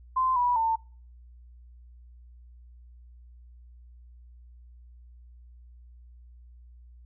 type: tone with pitch steps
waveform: sine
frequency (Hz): 1035 / 977 / 899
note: C6 / B5 / A5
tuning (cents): -19 / -19 / +37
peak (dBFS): -22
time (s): 0.16-0.76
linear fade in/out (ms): 10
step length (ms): 200
effects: noise-tail reverb RT60 0.4 s tail -24 dB re dry + added 60 Hz sine -48 dBFS peak until 7.05 s